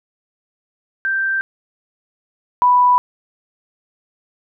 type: tone pair in turn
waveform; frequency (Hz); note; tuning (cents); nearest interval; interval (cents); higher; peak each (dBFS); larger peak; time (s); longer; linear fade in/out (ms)
sine; 1568 / 987.8; G6 / B5; 0 / 0; minor sixth; 800; first; -16 / -9; second; 1.05-1.41 / 2.62-2.98; neither; 0
effects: none